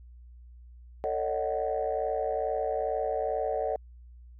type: chord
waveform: sine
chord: D# half-diminished seventh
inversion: second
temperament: just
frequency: 448 / 560 / 622.3 / 746.7 Hz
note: A4 / C#5 / D#5 / F#5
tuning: +31 / +18 / 0 / +16 cents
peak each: -32 dBFS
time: 1.04-3.76 s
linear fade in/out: 0 ms
effects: tanh soft clip ceiling -19 dBFS + added 60 Hz sine -47 dBFS peak until 4.39 s